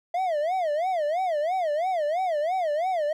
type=tone with vibrato; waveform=triangle; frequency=667 Hz; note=E5; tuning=20 cents sharp; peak=-21 dBFS; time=0.14-3.13 s; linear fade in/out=5 ms; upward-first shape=sine; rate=3 Hz; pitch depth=230 cents each way; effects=none